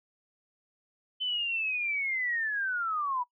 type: linear sweep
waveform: sine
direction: down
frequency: 3057 to 957 Hz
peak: -28 dBFS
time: 1.2-3.24 s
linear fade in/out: 20 ms
effects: noise-tail reverb RT60 0.1 s tail -22 dB re dry